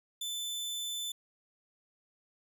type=tone; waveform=sawtooth; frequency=3520 Hz; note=A7; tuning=in tune; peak=-32 dBFS; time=0.21-1.12 s; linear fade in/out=5 ms; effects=none